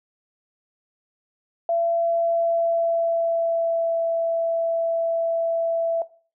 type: tone with pitch glide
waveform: sine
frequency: 675 to 664.9 Hz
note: E5 to E5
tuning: +41 to +15 cents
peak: -19 dBFS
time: 1.69-6.02 s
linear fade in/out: 2 ms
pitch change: -26 cents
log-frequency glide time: 1.88-3.99 s
effects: noise-tail reverb RT60 0.4 s tail -18 dB re dry